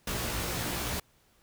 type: noise with comb filter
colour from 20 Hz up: pink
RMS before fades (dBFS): -33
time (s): 0.07-1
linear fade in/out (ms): 5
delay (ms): 17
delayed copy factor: +0.75
effects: pink hiss -66 dBFS RMS until 1.42 s